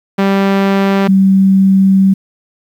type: tone pair in turn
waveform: sawtooth / sine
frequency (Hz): 196 / 192.52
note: G3 / G3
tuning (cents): 0 / -31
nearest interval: unison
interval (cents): 31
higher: first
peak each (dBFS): -5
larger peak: neither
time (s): 0.18-1.08 / 1.08-2.14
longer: second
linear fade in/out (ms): 10
effects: low-pass 3000 Hz 12 dB/octave + 7-bit